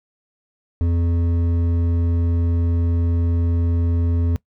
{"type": "tone with hard clipping", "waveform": "sine", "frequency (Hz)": 85, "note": "F2", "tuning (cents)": -46, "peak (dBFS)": -18, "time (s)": [0.81, 4.36], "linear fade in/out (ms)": 0, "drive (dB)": 9, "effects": ["noise-tail reverb RT60 0.1 s tail -21 dB re dry"]}